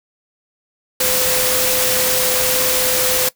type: tone in noise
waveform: sine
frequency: 509 Hz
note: C5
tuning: 48 cents flat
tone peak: -22 dBFS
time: 1-3.29 s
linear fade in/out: 5 ms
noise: white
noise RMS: -17 dBFS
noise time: 1-3.29 s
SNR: -8 dB
effects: noise-tail reverb RT60 0.1 s tail -19 dB re dry